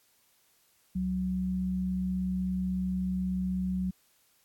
sine tone pair together, 68.62 / 185 Hz, C#2 / F#3, -17 / 0 cents, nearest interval octave + perfect fourth, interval 1717 cents, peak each -38 / -28 dBFS, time 0.95-3.91 s, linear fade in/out 10 ms, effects white hiss -67 dBFS RMS until 4.44 s + AAC 64 kbps

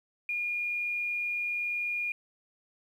sine tone, 2427 Hz, D#7, 44 cents flat, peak -29 dBFS, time 0.29-2.12 s, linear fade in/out 2 ms, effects 10-bit

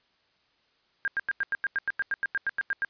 sine tone bursts, 1606 Hz, G6, 41 cents sharp, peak -24 dBFS, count 16, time 1.05-2.848 s, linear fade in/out 0 ms, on 28 ms, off 90 ms, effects white hiss -68 dBFS RMS until 2.89 s + resampled to 11025 Hz

